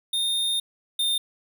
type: tone pair in turn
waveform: square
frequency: 3656 / 3629 Hz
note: A#7 / A#7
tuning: -34 / -47 cents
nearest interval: unison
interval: 13 cents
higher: first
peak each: -23 / -22 dBFS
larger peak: second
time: 0.13-0.6 / 0.99-1.18 s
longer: first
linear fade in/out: 5 ms
effects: none